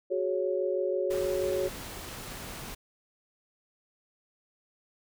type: chord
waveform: sine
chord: F# suspended second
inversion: none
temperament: just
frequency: 370 / 416.2 / 555 Hz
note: F#4 / G#4 / C#5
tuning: 0 / +4 / +2 cents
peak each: -30 / -33 / -30 dBFS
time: 0.1-1.69 s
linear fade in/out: 20 ms
type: noise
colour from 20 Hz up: pink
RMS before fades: -41 dBFS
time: 1.1-2.75 s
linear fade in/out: 10 ms
effects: none